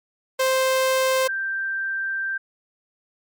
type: tone pair in turn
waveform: sawtooth / sine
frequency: 523.3 / 1571.1 Hz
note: C5 / G6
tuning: 0 / +3 cents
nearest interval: octave + perfect fifth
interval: 1903 cents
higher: second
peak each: -14 / -23 dBFS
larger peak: first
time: 0.39-1.28 / 1.28-2.38 s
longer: second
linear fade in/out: 10 ms
effects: MP3 96 kbps